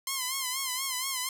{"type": "tone with vibrato", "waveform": "5% pulse", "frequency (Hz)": 1044, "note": "C6", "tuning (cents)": -4, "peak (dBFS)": -18, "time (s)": [0.07, 1.29], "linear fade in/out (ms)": 2, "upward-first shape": "sine", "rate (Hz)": 4.2, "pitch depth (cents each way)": 79, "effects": []}